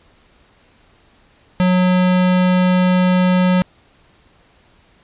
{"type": "tone", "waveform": "square", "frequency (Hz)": 182.4, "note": "F#3", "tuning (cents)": -24, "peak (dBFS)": -12, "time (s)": [1.6, 3.62], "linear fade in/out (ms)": 0, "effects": ["pink hiss -53 dBFS RMS until 5.03 s", "resampled to 8000 Hz"]}